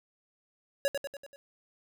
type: tone with echo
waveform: square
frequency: 560 Hz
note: C#5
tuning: 18 cents sharp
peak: -25 dBFS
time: 0.85-0.88 s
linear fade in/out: 0 ms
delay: 96 ms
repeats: 5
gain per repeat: -5 dB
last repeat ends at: 1.36 s
effects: none